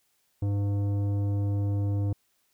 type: tone with tanh clipping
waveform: sine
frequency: 100.9 Hz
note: G#2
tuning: 49 cents flat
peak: -26 dBFS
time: 0.42-2.13 s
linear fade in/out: 5 ms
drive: 12 dB
effects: white hiss -71 dBFS RMS until 2.53 s